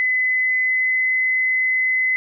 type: tone with pitch glide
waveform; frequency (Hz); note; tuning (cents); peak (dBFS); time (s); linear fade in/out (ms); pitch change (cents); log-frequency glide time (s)
sine; 2020 to 2032; B6 to B6; +39 to +49; -16; 0-2.16; 0; +10; 0.21-1.12
effects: none